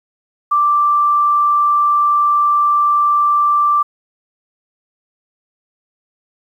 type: tone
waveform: sine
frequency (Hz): 1174.7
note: D6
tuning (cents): 0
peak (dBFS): -10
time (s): 0.51-3.83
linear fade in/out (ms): 10
effects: 8-bit

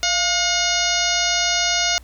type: harmonic tone with a mistuned harmonic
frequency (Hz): 720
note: F#5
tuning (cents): -47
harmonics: 1 / 2 / 3 / 4 / 5 / 6 / 7 / 8 / 9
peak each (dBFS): -26 / -26 / -26 / -26 / -26 / -26 / -26 / -26 / -26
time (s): 0.03-1.98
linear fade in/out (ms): 0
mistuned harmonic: 1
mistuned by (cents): -67
effects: added 60 Hz sine -41 dBFS peak until 2.03 s + pink hiss -53 dBFS RMS until 2.03 s

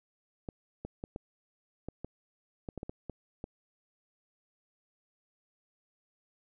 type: clicks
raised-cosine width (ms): 2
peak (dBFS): -25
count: 12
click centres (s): 0.488 / 0.85 / 1.039 / 1.161 / 1.886 / 2.046 / 2.688 / 2.777 / 2.831 / 2.895 / 3.097 / 3.441
effects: none

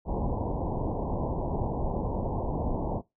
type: low-pass noise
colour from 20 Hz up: pink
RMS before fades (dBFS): -30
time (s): 0.05-3.02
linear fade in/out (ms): 50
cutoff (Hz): 990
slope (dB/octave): 96
effects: noise-tail reverb RT60 0.2 s tail -21 dB re dry

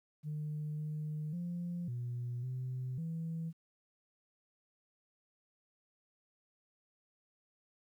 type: tone with pitch steps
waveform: sine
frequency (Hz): 151.2 / 152.6 / 174.1 / 121.6 / 128 / 163.7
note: D#3 / D#3 / F3 / B2 / C3 / E3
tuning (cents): -49 / -33 / -5 / -26 / -38 / -12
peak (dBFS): -35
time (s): 0.23-3.53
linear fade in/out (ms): 50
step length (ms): 550
effects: tanh soft clip ceiling -33 dBFS + 12-bit

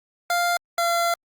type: tone pair in turn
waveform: 25% pulse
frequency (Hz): 698 / 684.8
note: F5 / F5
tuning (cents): -1 / -34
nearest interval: unison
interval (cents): 33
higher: first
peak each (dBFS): -16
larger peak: neither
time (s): 0.3-0.57 / 0.78-1.14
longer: second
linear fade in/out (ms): 2
effects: Opus 48 kbps

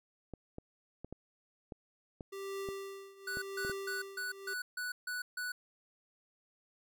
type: clicks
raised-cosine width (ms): 2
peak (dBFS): -30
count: 10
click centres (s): 0.337 / 0.584 / 1.046 / 1.126 / 1.722 / 2.208 / 2.688 / 3.371 / 3.649 / 3.697
type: tone with tremolo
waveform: square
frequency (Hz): 392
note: G4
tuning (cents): 0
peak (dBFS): -38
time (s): 2.32-4.54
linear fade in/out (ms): 10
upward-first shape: triangle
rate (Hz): 0.9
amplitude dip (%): 90
type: tone bursts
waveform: square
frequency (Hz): 1480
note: F#6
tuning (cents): 0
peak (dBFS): -37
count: 8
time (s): 3.27-5.52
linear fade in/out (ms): 5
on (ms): 150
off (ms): 150
effects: none

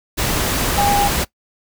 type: tone in noise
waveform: sine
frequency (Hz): 811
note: G#5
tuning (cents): -41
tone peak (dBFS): -14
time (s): 0.77-1.09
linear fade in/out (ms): 20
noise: pink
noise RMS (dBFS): -19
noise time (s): 0.17-1.25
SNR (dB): +2
effects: noise-tail reverb RT60 0.1 s tail -20 dB re dry

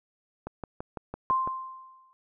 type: click train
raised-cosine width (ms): 1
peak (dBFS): -21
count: 7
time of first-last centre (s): 0.47-1.475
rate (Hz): 5.97
type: tone with exponential decay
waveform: sine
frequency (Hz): 1046.5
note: C6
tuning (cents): 0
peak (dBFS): -20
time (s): 1.3-2.13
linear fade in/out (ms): 0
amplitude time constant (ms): 180
effects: none

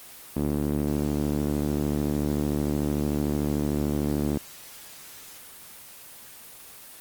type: tone with band-pass filter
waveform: sawtooth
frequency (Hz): 73.42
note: D2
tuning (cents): 0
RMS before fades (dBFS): -26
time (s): 0.36-4.38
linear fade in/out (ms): 5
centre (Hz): 280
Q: 1.5
effects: white hiss -45 dBFS RMS until 7 s + Opus 24 kbps

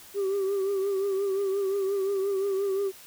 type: tone with vibrato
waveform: sine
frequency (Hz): 392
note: G4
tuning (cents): 0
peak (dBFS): -22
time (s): 0.14-2.92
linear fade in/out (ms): 50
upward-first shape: triangle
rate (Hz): 5.7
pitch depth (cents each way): 64
effects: tanh soft clip ceiling -23 dBFS + white hiss -49 dBFS RMS until 3.06 s

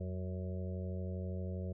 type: harmonic tone with a mistuned harmonic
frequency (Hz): 92.5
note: F#2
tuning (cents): 0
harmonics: 1 / 2 / 4 / 5 / 6 / 7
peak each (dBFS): -38 / -43 / -49 / -51 / -50 / -54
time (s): 0-1.73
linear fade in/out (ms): 10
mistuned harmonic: 1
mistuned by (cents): -96
effects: none

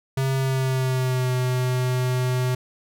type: tone with pitch glide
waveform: square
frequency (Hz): 133.7 to 126.71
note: C3 to B2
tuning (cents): +38 to +45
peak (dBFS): -21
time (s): 0.17-2.55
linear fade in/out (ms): 5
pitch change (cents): -93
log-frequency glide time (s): 0.37-1.32
effects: none

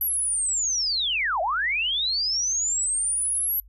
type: linear two-way sweep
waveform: sine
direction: down then up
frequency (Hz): 11840 to 613 to 11840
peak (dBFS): -22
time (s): 0.01-3.6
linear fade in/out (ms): 2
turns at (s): 1.41
effects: noise-tail reverb RT60 0.1 s tail -25 dB re dry + added 50 Hz sine -47 dBFS peak until 3.68 s

